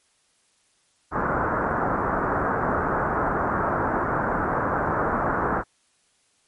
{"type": "low-pass noise", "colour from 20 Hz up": "white", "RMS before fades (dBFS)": -24, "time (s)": [1.11, 5.64], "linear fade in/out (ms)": 50, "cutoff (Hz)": 1500, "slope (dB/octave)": 48, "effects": ["white hiss -65 dBFS RMS until 6.47 s", "MP3 48 kbps"]}